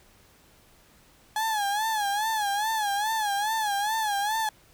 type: tone with vibrato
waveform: 35% pulse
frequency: 844 Hz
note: G#5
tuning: 28 cents sharp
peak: -23 dBFS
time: 1.36-4.49 s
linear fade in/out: 2 ms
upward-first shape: sine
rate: 2.4 Hz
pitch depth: 100 cents each way
effects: pink hiss -58 dBFS RMS until 4.73 s